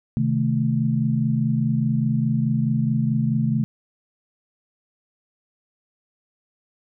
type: chord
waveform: sine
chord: A diminished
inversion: first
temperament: equal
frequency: 130.81 / 155.56 / 220 Hz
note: C3 / Eb3 / A3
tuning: 0 / 0 / 0 cents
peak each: -22 / -24 / -22 dBFS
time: 0.17-3.64 s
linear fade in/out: 0 ms
effects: none